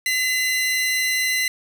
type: tone pair together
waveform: sawtooth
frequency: 2028 / 2781 Hz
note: B6 / F7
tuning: +45 / -8 cents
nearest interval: perfect fourth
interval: 547 cents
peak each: -16 / -27 dBFS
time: 0.06-1.48 s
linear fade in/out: 2 ms
effects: none